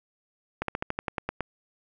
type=slowing click train; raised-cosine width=0.5 ms; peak=-13 dBFS; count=10; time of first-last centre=0.62-1.407 s; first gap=63 ms; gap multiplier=1.08; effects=none